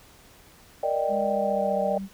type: chord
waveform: sine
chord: Eb major seventh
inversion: second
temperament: equal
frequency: 466.2 / 587.3 / 622.3 / 784 Hz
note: Bb4 / D5 / Eb5 / G5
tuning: 0 / 0 / 0 / 0 cents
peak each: -32 / -26 / -28 / -29 dBFS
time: 0.83-1.98 s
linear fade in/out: 5 ms
type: tone with pitch glide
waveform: sine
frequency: 205.8 to 194.47 Hz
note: G#3 to G3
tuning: -16 to -14 cents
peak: -31 dBFS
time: 1.08-2.09 s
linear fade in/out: 50 ms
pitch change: -98 cents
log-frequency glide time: 1.26-1.81 s
effects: pink hiss -53 dBFS RMS until 2.13 s